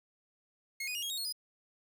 sawtooth tone with pitch steps, 2160 / 2481 / 2850 / 3274 / 3761 / 4320 / 4962 Hz, C#7 / D#7 / F7 / G#7 / A#7 / C#8 / D#8, -45 / -6 / +34 / -25 / +15 / -45 / -6 cents, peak -32 dBFS, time 0.8-1.325 s, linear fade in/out 5 ms, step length 75 ms, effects 11-bit

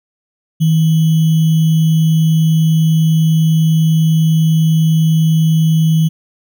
sine tone with sample-and-hold, 160 Hz, D#3, 49 cents sharp, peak -8 dBFS, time 0.6-6.09 s, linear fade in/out 20 ms, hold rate 3150 Hz, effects none

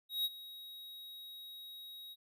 square tone with ADSR envelope, 3800 Hz, A#7, 33 cents sharp, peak -31 dBFS, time 0.09-2.16 s, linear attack 160 ms, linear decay 35 ms, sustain -17 dB, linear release 39 ms, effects none

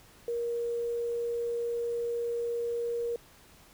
sine tone with quantisation, 471.4 Hz, A#4, 19 cents sharp, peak -29 dBFS, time 0.28-3.16 s, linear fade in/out 2 ms, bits 9, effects pink hiss -57 dBFS RMS until 3.73 s

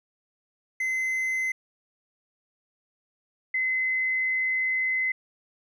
triangle / sine tone pair in turn, 2053 / 2045 Hz, C7 / C7, -33 / -40 cents, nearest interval unison, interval 7 cents, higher first, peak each -23 dBFS, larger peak neither, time 0.8-1.52 / 3.54-5.12 s, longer second, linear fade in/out 5 ms, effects none

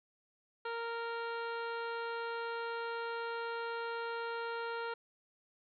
harmonic tone, 464 Hz, A#4, 8 cents flat, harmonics 1 / 2 / 3 / 4 / 5 / 6 / 7 / 8 / 9, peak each -40 / -42 / -42 / -52 / -54 / -54 / -57 / -60 / -56 dBFS, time 0.65-4.94 s, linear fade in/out 5 ms, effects none

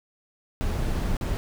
brown noise with dropouts, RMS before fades -26 dBFS, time 0.61-1.37 s, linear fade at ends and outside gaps 0 ms, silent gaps 1.168-1.211 s, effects none

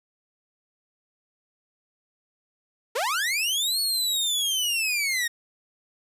sawtooth linear two-way sweep, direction up then down, 415.3 to 4400 to 1840 Hz, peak -20 dBFS, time 2.95-5.28 s, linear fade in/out 10 ms, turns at 3.8 s, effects resampled to 32000 Hz + 10-bit

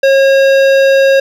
triangle tone with hard clipping, 543 Hz, C#5, 36 cents flat, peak -7 dBFS, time 0.03-1.2 s, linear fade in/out 5 ms, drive 18 dB, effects none

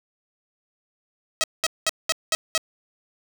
5% pulse tone bursts, 642 Hz, E5, 46 cents flat, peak -8 dBFS, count 6, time 1.41-2.578 s, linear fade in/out 0 ms, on 28 ms, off 200 ms, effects none

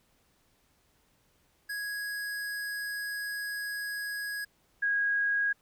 square / sine tone pair in turn, 1661.2 / 1644 Hz, G#6 / G#6, 0 / -18 cents, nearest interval unison, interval 18 cents, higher first, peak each -34 / -25 dBFS, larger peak second, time 1.69-4.45 / 4.82-5.53 s, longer first, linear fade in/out 10 ms, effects pink hiss -69 dBFS RMS until 5.61 s

